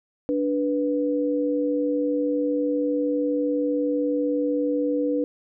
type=tone pair together; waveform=sine; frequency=292.1 / 491.8 Hz; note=D4 / B4; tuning=-9 / -7 cents; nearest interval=major sixth; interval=902 cents; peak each=-23 / -24 dBFS; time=0.29-5.24 s; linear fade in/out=0 ms; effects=none